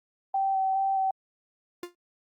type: tone with vibrato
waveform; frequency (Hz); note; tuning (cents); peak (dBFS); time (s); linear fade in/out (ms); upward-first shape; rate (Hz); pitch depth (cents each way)
sine; 772; G5; -27; -23; 0.34-1.11; 5; square; 2.4; 12
type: tone with exponential decay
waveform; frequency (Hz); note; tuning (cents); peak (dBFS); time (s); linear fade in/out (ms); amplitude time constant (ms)
45% pulse; 351.1; F4; +9; -31; 1.83-1.95; 2; 24
effects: Opus 32 kbps